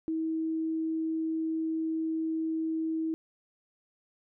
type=tone; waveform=sine; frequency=321.1 Hz; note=E4; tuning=45 cents flat; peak=-28 dBFS; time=0.08-3.14 s; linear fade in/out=0 ms; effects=none